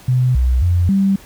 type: tone with pitch steps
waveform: sine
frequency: 126.5 / 63 / 88 / 195.2 Hz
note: B2 / B1 / F2 / G3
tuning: +42 / +35 / +14 / -7 cents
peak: -11 dBFS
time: 0.08-1.16 s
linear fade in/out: 5 ms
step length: 270 ms
effects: pink hiss -43 dBFS RMS until 1.25 s